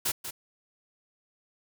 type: noise with echo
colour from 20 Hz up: white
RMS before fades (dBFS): -28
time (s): 0.05-0.12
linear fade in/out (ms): 10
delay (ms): 190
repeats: 1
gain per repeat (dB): -9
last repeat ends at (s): 0.31
effects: none